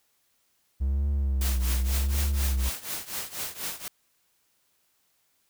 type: tone with vibrato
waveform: triangle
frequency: 66.4 Hz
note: C2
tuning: 26 cents sharp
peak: -21 dBFS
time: 0.8-2.7 s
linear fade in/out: 20 ms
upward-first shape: triangle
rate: 0.87 Hz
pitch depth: 130 cents each way
type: noise with tremolo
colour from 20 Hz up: white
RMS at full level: -31 dBFS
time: 1.41-3.88 s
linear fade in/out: 2 ms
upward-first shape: triangle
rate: 4.1 Hz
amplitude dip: 90%
effects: white hiss -70 dBFS RMS until 5.49 s